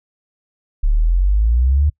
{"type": "exponential sweep", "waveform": "sine", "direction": "up", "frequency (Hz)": [34.65, 76.3], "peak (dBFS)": -11, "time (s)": [0.83, 1.9], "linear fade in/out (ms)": 10, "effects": ["noise-tail reverb RT60 0.1 s tail -25 dB re dry"]}